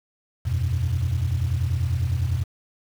sine chord, E suspended second, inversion none, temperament equal, 82.41 / 92.5 / 123.47 Hz, E2 / F#2 / B2, 0 / 0 / 0 cents, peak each -24 dBFS, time 0.45-2.44 s, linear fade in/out 20 ms, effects tanh soft clip ceiling -15 dBFS + 7-bit

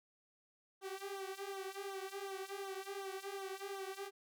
sawtooth tone with flanger, 390 Hz, G4, 9 cents flat, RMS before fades -45 dBFS, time 0.81-4.11 s, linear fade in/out 50 ms, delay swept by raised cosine 0.4 to 5.1 ms, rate 2.7 Hz, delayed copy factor -0.9, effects none

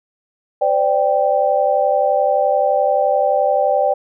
sine chord, C suspended second, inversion none, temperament equal with one note detuned, 515.7 / 587.3 / 784 Hz, C5 / D5 / G5, -25 / 0 / 0 cents, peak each -19 / -16 / -17 dBFS, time 0.61-3.94 s, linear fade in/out 10 ms, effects none

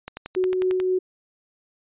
click train, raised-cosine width 0.3 ms, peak -17 dBFS, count 9, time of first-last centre 0.08-0.801 s, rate 11.1 Hz
sine tone with tremolo, 370 Hz, F#4, in tune, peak -18 dBFS, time 0.36-0.99 s, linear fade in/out 10 ms, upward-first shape triangle, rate 3.9 Hz, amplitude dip 30%
effects resampled to 8000 Hz

